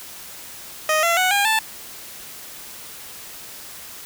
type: tone with pitch steps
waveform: 15% pulse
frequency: 622.3 / 678.6 / 740 / 807 / 880.1 Hz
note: D#5 / F5 / F#5 / G#5 / A5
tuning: 0 / -50 / 0 / -50 / 0 cents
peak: -10 dBFS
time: 0.89-1.59 s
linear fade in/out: 2 ms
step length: 140 ms
effects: white hiss -38 dBFS RMS until 4.05 s